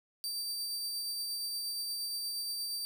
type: tone with tremolo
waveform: sawtooth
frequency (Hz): 4655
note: D8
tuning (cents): -16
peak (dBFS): -31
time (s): 0.24-2.85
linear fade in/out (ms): 0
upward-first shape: triangle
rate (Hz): 8.5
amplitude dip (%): 25
effects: 12-bit